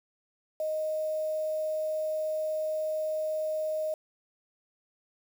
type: tone with quantisation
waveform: sine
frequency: 622.3 Hz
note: D#5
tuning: in tune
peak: -28 dBFS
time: 0.6-3.94 s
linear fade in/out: 2 ms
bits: 8
effects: none